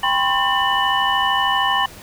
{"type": "tone cluster", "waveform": "sine", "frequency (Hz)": [790, 1007, 1080, 1796, 2967], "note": ["G5", "B5", "C#6", "A6", "F#7"], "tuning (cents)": [13, 33, -45, 35, 4], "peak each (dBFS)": -22, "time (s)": [0.03, 1.86], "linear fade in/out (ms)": 5, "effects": ["pink hiss -40 dBFS RMS until 2.02 s"]}